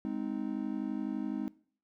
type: chord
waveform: triangle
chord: Ab major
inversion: none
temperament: just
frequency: 207.7 / 259.6 / 311.5 Hz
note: Ab3 / C4 / Eb4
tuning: 0 / -13 / +2 cents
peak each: -35 / -35 / -36 dBFS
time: 0.05-1.48 s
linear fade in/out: 0 ms
effects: noise-tail reverb RT60 0.5 s tail -21 dB re dry